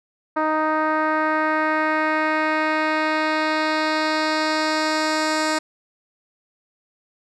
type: tone with low-pass filter sweep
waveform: 10% pulse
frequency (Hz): 311.1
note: D#4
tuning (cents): 0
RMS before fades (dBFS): -21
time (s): 0.36-5.59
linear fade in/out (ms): 10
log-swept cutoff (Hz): 1200 to 7200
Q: 1.4
effects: none